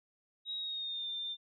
sine tone with pitch glide, 3808 to 3594 Hz, A#7 to A7, +36 to +36 cents, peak -36 dBFS, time 0.45-1.37 s, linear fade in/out 50 ms, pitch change -100 cents, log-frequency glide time 0.56-1.08 s, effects none

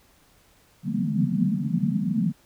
white band-pass noise, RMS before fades -24 dBFS, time 0.83-2.33 s, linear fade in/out 50 ms, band 140 to 240 Hz, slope 96 dB/octave, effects pink hiss -59 dBFS RMS until 2.45 s

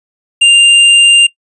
sine tone with hard clipping, 2794 Hz, F7, in tune, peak -4 dBFS, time 0.41-1.27 s, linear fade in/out 10 ms, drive 8 dB, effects noise-tail reverb RT60 0.1 s tail -21 dB re dry + resampled to 24000 Hz

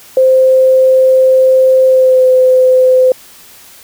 sine tone with pitch glide, 521 to 512.9 Hz, C5 to C5, -7 to -35 cents, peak -4 dBFS, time 0.17-3.12 s, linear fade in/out 2 ms, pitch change -28 cents, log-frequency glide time 1.87-2.25 s, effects white hiss -38 dBFS RMS until 3.83 s

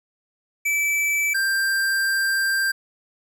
square tone pair in turn, 2312 / 1581.1 Hz, D7 / G6, -28 / +14 cents, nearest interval perfect fifth, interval 658 cents, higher first, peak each -20 dBFS, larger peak neither, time 0.65-1.34 / 1.34-2.72 s, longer second, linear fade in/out 10 ms, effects none

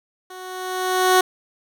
15% pulse tone with level ramp, 370 Hz, F#4, in tune, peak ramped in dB -30 to -5 dBFS, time 0.3-1.21 s, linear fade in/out 5 ms, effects none

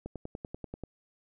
click train, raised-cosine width 2 ms, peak -25 dBFS, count 9, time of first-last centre 0.06-0.837 s, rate 10.3 Hz, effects none

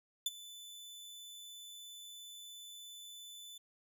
sawtooth tone with ADSR envelope, 3503 Hz, A7, 8 cents flat, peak -27 dBFS, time 0.26-3.58 s, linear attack 4 ms, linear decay 29 ms, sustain -19 dB, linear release 6 ms, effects none

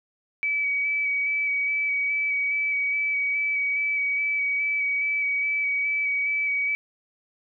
sine tone with vibrato, 2283 Hz, D7, 50 cents flat, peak -22 dBFS, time 0.43-6.75 s, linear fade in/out 0 ms, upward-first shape square, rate 2.4 Hz, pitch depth 14 cents each way, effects none

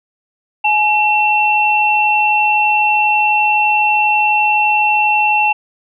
sine tone pair together, 845 / 2704 Hz, G#5 / E7, +30 / +43 cents, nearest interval octave + minor sixth, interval 2013 cents, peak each -13 dBFS, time 0.64-5.53 s, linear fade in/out 10 ms, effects none

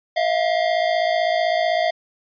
square tone pair together, 642.7 / 698.5 Hz, E5 / F5, -44 / 0 cents, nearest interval minor second, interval 144 cents, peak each -21 dBFS, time 0.16-1.91 s, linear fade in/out 10 ms, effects resampled to 11025 Hz

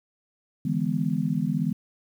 sine chord, E dominant seventh, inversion third, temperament just, 148.33 / 164.81 / 206 / 247.2 Hz, D3 / E3 / G#3 / B3, +18 / 0 / -14 / +2 cents, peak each -30 / -27 / -28 / -29 dBFS, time 0.65-1.73 s, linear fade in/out 5 ms, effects 9-bit

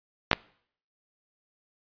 clicks, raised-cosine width 0.3 ms, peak -3 dBFS, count 2, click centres 0.314 / 0.331 s, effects noise-tail reverb RT60 0.6 s tail -24 dB re dry + resampled to 11025 Hz

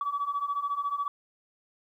sine beating tone pair, 1134 / 1148 Hz, C#6 / D6, +39 / -40 cents, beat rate 14 Hz, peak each -32 / -29 dBFS, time 0.01-1.08 s, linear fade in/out 2 ms, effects tanh soft clip ceiling -21 dBFS + 11-bit

